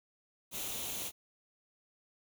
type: noise with comb filter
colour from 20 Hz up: white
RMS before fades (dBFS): -39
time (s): 0.51-1.12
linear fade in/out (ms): 50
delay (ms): 0.3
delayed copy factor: +0.55
effects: none